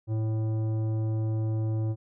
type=tone with tanh clipping; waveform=sine; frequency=110 Hz; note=A2; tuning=in tune; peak=-27 dBFS; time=0.07-1.96 s; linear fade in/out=50 ms; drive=12 dB; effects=none